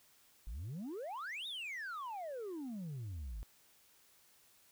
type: exponential two-way sweep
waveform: sine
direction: up then down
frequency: 46.25 to 3800 to 46.25 Hz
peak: -38 dBFS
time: 0.47-3.43 s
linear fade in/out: 0 ms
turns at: 1.47 s
effects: tanh soft clip ceiling -40 dBFS + white hiss -67 dBFS RMS until 4.71 s